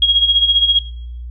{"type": "tone with tremolo", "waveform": "sine", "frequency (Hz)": 3285, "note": "G#7", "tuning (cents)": -20, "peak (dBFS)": -7, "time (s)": [0.02, 0.79], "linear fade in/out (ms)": 2, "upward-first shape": "sine", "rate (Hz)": 15, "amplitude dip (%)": 65, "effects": ["noise-tail reverb RT60 0.7 s tail -21 dB re dry", "added 60 Hz sine -26 dBFS peak until 1.3 s"]}